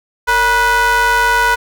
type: ring-modulated tone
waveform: square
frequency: 254 Hz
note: B3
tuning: 49 cents sharp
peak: -8 dBFS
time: 0.27-1.56 s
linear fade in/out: 20 ms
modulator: 1220 Hz
effects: none